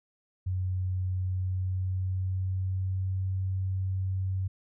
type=tone with pitch glide; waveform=sine; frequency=92.5 to 94.55 Hz; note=F#2 to F#2; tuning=0 to +38 cents; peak=-27 dBFS; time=0.46-4.48 s; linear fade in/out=10 ms; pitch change=+38 cents; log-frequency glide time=1.18-3.29 s; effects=none